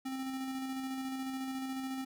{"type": "tone with tremolo", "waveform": "square", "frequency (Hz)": 264, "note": "C4", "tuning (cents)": 16, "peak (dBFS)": -36, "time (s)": [0.05, 2.05], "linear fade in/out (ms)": 10, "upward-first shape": "square", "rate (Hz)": 14, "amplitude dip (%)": 25, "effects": []}